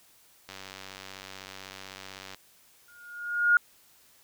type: click train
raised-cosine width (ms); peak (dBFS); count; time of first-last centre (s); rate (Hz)
0.2; -24; 179; 0.49-2.346; 95.9
type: tone with exponential growth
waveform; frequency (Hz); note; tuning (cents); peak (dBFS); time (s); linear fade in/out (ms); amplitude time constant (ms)
sine; 1428; F6; +38; -15; 2.88-3.57; 2; 150
effects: white hiss -60 dBFS RMS until 4.23 s